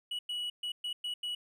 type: tone bursts at uneven times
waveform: triangle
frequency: 2931 Hz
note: F#7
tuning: 17 cents flat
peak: -32 dBFS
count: 6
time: 0.11-0.19 / 0.29-0.5 / 0.63-0.72 / 0.84-0.93 / 1.04-1.14 / 1.23-1.35 s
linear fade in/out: 5 ms
effects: none